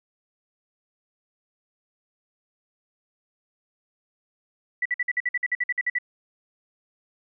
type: tone bursts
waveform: sine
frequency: 1965 Hz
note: B6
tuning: 9 cents flat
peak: -21 dBFS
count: 14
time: 4.82-5.986 s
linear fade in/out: 5 ms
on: 35 ms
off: 52 ms
effects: none